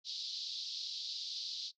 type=band-pass noise; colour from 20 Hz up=pink; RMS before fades=-42 dBFS; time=0.04-1.72 s; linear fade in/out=50 ms; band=3700 to 5000 Hz; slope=48 dB/octave; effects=noise-tail reverb RT60 0.1 s tail -19 dB re dry